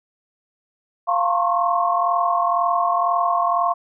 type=tone cluster; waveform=sine; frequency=696 / 912 / 1061 / 1103 Hz; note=F5 / A#5 / C6 / C#6; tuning=-6 / -38 / +24 / -9 cents; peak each=-20 / -28 / -22 / -22 dBFS; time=1.07-3.74 s; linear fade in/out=20 ms; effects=none